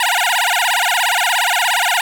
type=tone with vibrato; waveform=15% pulse; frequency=829 Hz; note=G#5; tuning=3 cents flat; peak=-7 dBFS; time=0-2.01 s; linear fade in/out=2 ms; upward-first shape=sine; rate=17 Hz; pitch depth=300 cents each way; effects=none